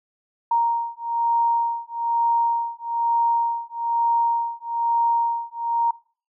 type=beating tone pair; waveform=sine; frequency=932.3 / 933.4 Hz; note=A#5 / A#5; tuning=0 / +2 cents; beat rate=1.1 Hz; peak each=-22 dBFS; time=0.51-5.91 s; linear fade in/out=5 ms; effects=noise-tail reverb RT60 0.4 s tail -21 dB re dry